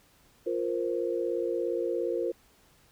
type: chord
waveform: sine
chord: F suspended fourth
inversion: none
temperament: equal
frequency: 349.2 / 466.2 / 523.3 Hz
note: F4 / Bb4 / C5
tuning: 0 / 0 / 0 cents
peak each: -31 / -31 / -33 dBFS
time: 0.46-2.32 s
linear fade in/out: 10 ms
effects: pink hiss -62 dBFS RMS until 2.91 s